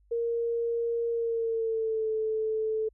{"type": "tone with pitch glide", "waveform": "sine", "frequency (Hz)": [466.2, 437.5], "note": ["A#4", "A4"], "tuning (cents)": [0, -10], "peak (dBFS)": -26, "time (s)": [0.11, 2.89], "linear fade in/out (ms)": 10, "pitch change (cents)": -110, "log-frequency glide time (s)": [1.1, 2.1], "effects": ["added 50 Hz sine -60 dBFS peak until 2.93 s"]}